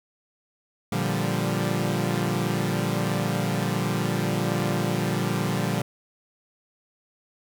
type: chord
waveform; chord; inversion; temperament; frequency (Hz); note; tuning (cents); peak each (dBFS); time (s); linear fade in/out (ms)
sawtooth; G minor seventh; first; equal; 116.54 / 146.83 / 174.61 / 196; Bb2 / D3 / F3 / G3; 0 / 0 / 0 / 0; -25; 0.92-5.82; 5
effects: 9-bit